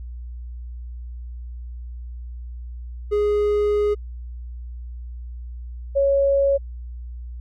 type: tone pair in turn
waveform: triangle / sine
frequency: 415.3 / 554.4 Hz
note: G#4 / C#5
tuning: 0 / 0 cents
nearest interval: perfect fourth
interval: 500 cents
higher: second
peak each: -15 dBFS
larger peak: neither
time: 3.11-3.95 / 5.95-6.58 s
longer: first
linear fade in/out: 20 ms
effects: added 60 Hz sine -31 dBFS peak until 7.4 s